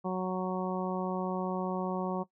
harmonic tone, 185 Hz, F#3, in tune, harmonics 1 / 2 / 3 / 4 / 5 / 6, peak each -33 / -36 / -38 / -39 / -40 / -41 dBFS, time 0.04-2.24 s, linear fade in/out 20 ms, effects noise-tail reverb RT60 0.1 s tail -18 dB re dry

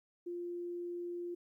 sine tone, 349.2 Hz, F4, in tune, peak -38 dBFS, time 0.26-1.35 s, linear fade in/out 10 ms, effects 13-bit

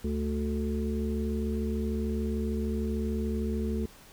harmonic tone, 73.42 Hz, D2, in tune, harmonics 1 / 3 / 5 / 6, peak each -31 / -31 / -37 / -38 dBFS, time 0.04-3.86 s, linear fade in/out 5 ms, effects pink hiss -53 dBFS RMS until 4.12 s

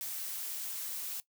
blue noise, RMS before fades -39 dBFS, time 0.01-1.2 s, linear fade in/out 0 ms, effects noise-tail reverb RT60 0.1 s tail -18 dB re dry

